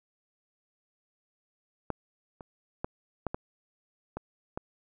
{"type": "clicks", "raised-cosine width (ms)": 1, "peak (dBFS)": [-16, -29, -17, -16, -18, -21, -20], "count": 7, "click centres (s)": [1.903, 2.408, 2.845, 3.267, 3.345, 4.17, 4.575], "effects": []}